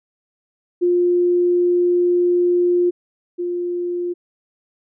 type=tone pair in turn; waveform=sine; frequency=353.2 / 351.8 Hz; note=F4 / F4; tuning=+20 / +13 cents; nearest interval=unison; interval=7 cents; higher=first; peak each=-13 / -20 dBFS; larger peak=first; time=0.81-2.91 / 3.38-4.14 s; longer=first; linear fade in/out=20 ms; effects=none